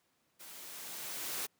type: noise with level ramp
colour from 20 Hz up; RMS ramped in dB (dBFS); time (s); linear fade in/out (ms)
white; -51 to -37; 0.39-1.47; 20
effects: pink hiss -75 dBFS RMS until 1.59 s + high-pass 150 Hz 12 dB/octave